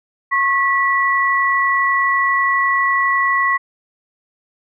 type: tone pair together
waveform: sine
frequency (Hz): 1092.4 / 1952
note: C#6 / B6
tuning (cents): -26 / -21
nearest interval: minor seventh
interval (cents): 1005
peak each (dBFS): -16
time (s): 0.31-3.58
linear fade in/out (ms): 20
effects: none